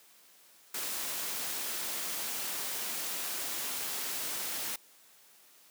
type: noise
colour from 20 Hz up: white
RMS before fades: -36 dBFS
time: 0.74-4.76 s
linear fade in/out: 5 ms
effects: white hiss -60 dBFS RMS until 5.7 s + high-pass 200 Hz 12 dB/octave